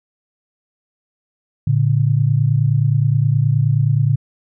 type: tone pair together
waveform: sine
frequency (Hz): 113.6 / 143.13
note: A#2 / D3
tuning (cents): -44 / -44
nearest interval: major third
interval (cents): 400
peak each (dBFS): -15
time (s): 1.67-4.16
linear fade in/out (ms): 5
effects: none